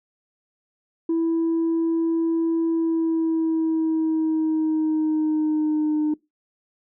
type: tone with pitch glide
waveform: sine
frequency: 329.6 to 304 Hz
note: E4 to D#4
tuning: 0 to -40 cents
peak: -17 dBFS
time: 1.09-6.14 s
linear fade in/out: 5 ms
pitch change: -140 cents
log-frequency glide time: 2.68-6.03 s
effects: noise-tail reverb RT60 0.2 s tail -23 dB re dry + tanh soft clip ceiling -17 dBFS